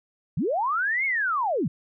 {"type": "linear two-way sweep", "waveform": "sine", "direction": "up then down", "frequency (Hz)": [116.54, 2217, 116.54], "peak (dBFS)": -22, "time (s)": [0.37, 1.68], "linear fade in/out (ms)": 5, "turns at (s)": 1.05, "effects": []}